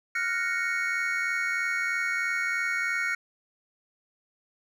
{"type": "chord", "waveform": "triangle", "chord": "Gb major seventh", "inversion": "third", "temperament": "equal", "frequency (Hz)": [1396.9, 1480, 1864.7, 2217], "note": ["F6", "Gb6", "Bb6", "Db7"], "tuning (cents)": [0, 0, 0, 0], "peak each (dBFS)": [-30, -32, -30, -28], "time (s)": [0.15, 3.15], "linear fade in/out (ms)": 5, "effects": []}